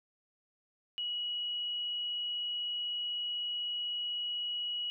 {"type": "tone", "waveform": "sine", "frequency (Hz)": 2916, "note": "F#7", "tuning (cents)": -26, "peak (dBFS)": -33, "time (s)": [0.98, 4.9], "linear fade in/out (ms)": 0, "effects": []}